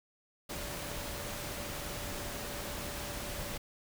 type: tone in noise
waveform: sine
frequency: 580 Hz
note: D5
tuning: 22 cents flat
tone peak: -48 dBFS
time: 0.49-3.58 s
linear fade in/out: 10 ms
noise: pink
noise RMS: -40 dBFS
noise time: 0.49-3.58 s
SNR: -11 dB
effects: none